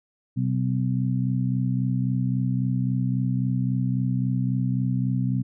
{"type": "harmonic tone", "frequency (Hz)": 63.7, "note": "C2", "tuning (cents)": -46, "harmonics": [2, 3, 4], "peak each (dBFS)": [-23, -27, -29], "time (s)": [0.36, 5.43], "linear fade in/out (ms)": 20, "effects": []}